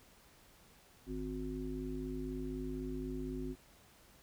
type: harmonic tone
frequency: 52 Hz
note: G#1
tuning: 3 cents sharp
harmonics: 1 / 3 / 5 / 7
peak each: -43 / -48 / -41 / -44 dBFS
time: 1.06-3.56 s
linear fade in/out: 50 ms
effects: pink hiss -63 dBFS RMS until 4.22 s